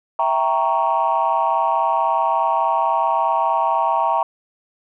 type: chord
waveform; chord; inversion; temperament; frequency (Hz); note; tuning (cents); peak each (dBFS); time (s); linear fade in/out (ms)
sine; E diminished seventh; none; equal; 659.3 / 784 / 932.3 / 1108.7; E5 / G5 / Bb5 / Db6; 0 / 0 / 0 / 0; -22 / -21 / -18 / -22; 0.19-4.23; 2
effects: tanh soft clip ceiling -8 dBFS